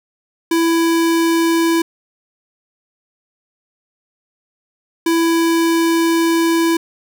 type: tone pair in turn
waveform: square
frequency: 331.9 / 331.9 Hz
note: E4 / E4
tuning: +12 / +12 cents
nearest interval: unison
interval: 0 cents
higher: neither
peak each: -13 dBFS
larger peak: neither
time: 0.51-1.82 / 5.06-6.77 s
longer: second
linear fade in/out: 5 ms
effects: none